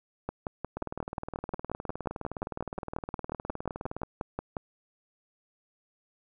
two click trains, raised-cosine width 1 ms, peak -21 / -18 dBFS, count 64 / 25, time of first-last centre 0.77-4.017 / 0.29-4.568 s, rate 19.4 / 5.61 Hz, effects none

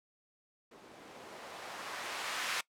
violet noise with low-pass filter sweep, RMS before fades -42 dBFS, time 0.71-2.61 s, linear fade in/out 5 ms, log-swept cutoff 310 to 1800 Hz, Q 0.83, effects noise-tail reverb RT60 0.1 s tail -22 dB re dry

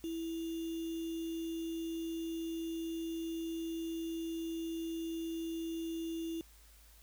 sine tone with sample-and-hold, 329.6 Hz, E4, in tune, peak -36 dBFS, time 0.04-6.41 s, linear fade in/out 0 ms, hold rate 3150 Hz, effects added 53 Hz sine -59 dBFS peak until 7.02 s + white hiss -63 dBFS RMS until 7.02 s

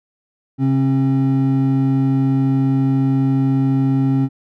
triangle tone pair together, 134.4 / 268.8 Hz, C3 / C4, +47 / +47 cents, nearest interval octave, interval 1200 cents, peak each -14 dBFS, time 0.58-4.29 s, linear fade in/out 50 ms, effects none

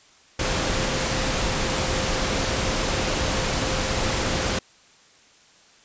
sine tone in noise, 523 Hz, C5, 1 cent flat, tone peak -33 dBFS, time 0.39-4.59 s, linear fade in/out 5 ms, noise pink, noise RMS -24 dBFS, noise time 0.39-4.59 s, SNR -12 dB, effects white hiss -54 dBFS RMS until 5.84 s + resampled to 16000 Hz

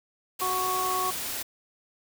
white noise, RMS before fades -33 dBFS, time 0.39-1.43 s, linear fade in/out 10 ms
harmonic tone, 370 Hz, F#4, in tune, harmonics 1 / 2 / 3, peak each -35 / -33 / -27 dBFS, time 0.41-1.11 s, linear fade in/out 10 ms
effects none

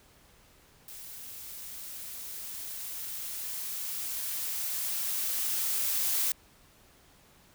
blue noise with level ramp, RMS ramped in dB -45 to -28 dBFS, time 0.88-6.32 s, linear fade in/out 2 ms, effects pink hiss -60 dBFS RMS until 7.54 s

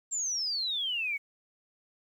sine exponential sweep, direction down, 7500 to 2193 Hz, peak -29 dBFS, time 0.11-1.18 s, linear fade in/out 20 ms, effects 10-bit

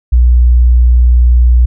sine tone, 60.6 Hz, B1, 32 cents flat, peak -3 dBFS, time 0.12-1.66 s, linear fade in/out 10 ms, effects none

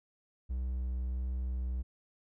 triangle tone with vibrato, 62.9 Hz, B1, 32 cents sharp, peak -30 dBFS, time 0.49-1.83 s, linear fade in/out 20 ms, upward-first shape sine, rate 1.5 Hz, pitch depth 10 cents each way, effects none

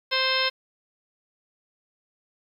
harmonic tone, 523.3 Hz, C5, in tune, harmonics 1 / 2 / 3 / 4 / 5 / 6 / 7 / 8 / 10, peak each -30 / -30 / -30 / -30 / -30 / -30 / -30 / -30 / -30 dBFS, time 0.11-0.5 s, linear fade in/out 20 ms, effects 9-bit

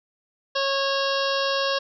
harmonic tone with a mistuned harmonic, 548 Hz, C#5, 20 cents flat, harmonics 1 / 2 / 3 / 5 / 6 / 7 / 8 / 9 / 10, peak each -25 / -28 / -30 / -32 / -33 / -33 / -34 / -35 / -35 dBFS, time 0.55-1.79 s, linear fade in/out 10 ms, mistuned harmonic 5, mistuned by +19 cents, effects none

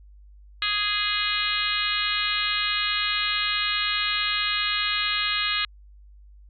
harmonic tone, 415.3 Hz, G#4, in tune, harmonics 3 / 4 / 5 / 6 / 7 / 8 / 9 / 10, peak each -31 / -31 / -31 / -31 / -31 / -31 / -31 / -31 dBFS, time 0.62-5.65 s, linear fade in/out 2 ms, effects added 50 Hz sine -46 dBFS peak until 6.49 s

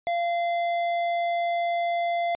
triangle tone with hard clipping, 689 Hz, F5, 24 cents flat, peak -25 dBFS, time 0.07-2.35 s, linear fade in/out 0 ms, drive 13 dB, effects resampled to 8000 Hz

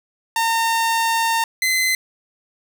sawtooth tone pair in turn, 912 / 2047 Hz, A#5 / C7, -38 / -38 cents, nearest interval octave + major second, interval 1400 cents, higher second, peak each -13 dBFS, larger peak neither, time 0.36-1.44 / 1.62-1.95 s, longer first, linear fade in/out 2 ms, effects none

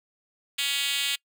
5% pulse tone with high-pass filter, 280 Hz, C#4, 18 cents sharp, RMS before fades -27 dBFS, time 0.58-1.16 s, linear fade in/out 10 ms, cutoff 3200 Hz, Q 1.7, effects noise-tail reverb RT60 0.1 s tail -24 dB re dry

